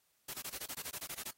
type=noise bursts; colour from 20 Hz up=white; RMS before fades=-42 dBFS; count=13; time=0.28-1.311 s; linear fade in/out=10 ms; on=59 ms; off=22 ms; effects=white hiss -75 dBFS RMS until 1.37 s + AAC 48 kbps